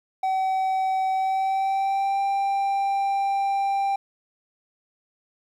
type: tone with pitch glide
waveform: triangle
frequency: 761 to 789.7 Hz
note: F#5 to G5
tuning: +48 to +13 cents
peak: -19 dBFS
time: 0.23-3.96 s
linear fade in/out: 5 ms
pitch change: +65 cents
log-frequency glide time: 1.12-2.21 s
effects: 10-bit